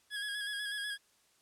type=tone with vibrato; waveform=25% pulse; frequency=1661.2 Hz; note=G#6; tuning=in tune; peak=-32 dBFS; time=0.1-0.98 s; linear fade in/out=50 ms; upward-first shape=square; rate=8.1 Hz; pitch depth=28 cents each way; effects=white hiss -69 dBFS RMS until 1.41 s + low-pass 10000 Hz 12 dB/octave

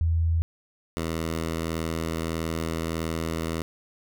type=tone pair in turn; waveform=sine / 10% pulse; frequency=82.41 / 81.6 Hz; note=E2 / E2; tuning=0 / -17 cents; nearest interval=unison; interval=17 cents; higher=first; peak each=-20 / -19 dBFS; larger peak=second; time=0.01-0.42 / 0.97-3.62 s; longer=second; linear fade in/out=0 ms; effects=none

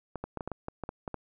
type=clicks; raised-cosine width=1 ms; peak=-21 dBFS; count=11; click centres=0.157 / 0.24 / 0.373 / 0.408 / 0.476 / 0.517 / 0.684 / 0.837 / 0.891 / 1.078 / 1.143 s; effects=none

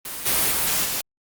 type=noise with level steps; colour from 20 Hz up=white; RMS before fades=-32 / -20 / -22 / -26 dBFS; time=0.05-1.01 s; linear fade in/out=2 ms; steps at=0.25 / 0.5 / 0.84 s; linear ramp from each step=20 ms; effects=Opus 32 kbps

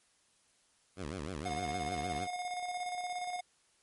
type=tone with vibrato; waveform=10% pulse; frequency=82.41 Hz; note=E2; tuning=in tune; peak=-30 dBFS; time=0.96-2.28 s; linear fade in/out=50 ms; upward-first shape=sine; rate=6.5 Hz; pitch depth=280 cents each way
type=tone with tremolo; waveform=square; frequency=720 Hz; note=F#5; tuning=47 cents flat; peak=-35 dBFS; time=1.45-3.41 s; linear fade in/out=10 ms; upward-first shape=square; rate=17 Hz; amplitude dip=40%
effects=white hiss -70 dBFS RMS until 3.82 s + MP3 48 kbps

